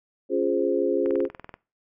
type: chord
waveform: sine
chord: Db major seventh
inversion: none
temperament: equal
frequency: 277.2 / 349.2 / 415.3 / 523.3 Hz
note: Db4 / F4 / Ab4 / C5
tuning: 0 / 0 / 0 / 0 cents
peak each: -28 / -25 / -25 / -27 dBFS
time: 0.29-1.29 s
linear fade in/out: 50 ms
type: click train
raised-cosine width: 0.5 ms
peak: -24 dBFS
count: 11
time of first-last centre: 1.06-1.541 s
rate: 20.8 Hz
effects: noise-tail reverb RT60 0.3 s tail -21 dB re dry